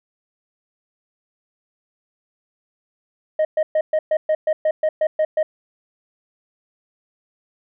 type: tone bursts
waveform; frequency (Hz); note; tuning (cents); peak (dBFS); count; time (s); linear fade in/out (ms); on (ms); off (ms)
sine; 622.3; D#5; 0; -12; 12; 3.39-5.43; 5; 60; 120
effects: tanh soft clip ceiling -14 dBFS